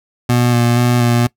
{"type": "tone with vibrato", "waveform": "25% pulse", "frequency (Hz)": 120.7, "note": "B2", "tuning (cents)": -39, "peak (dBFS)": -7, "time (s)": [0.29, 1.27], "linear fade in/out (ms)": 5, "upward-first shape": "square", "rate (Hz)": 2.1, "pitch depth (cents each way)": 16, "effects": ["noise-tail reverb RT60 0.1 s tail -21 dB re dry"]}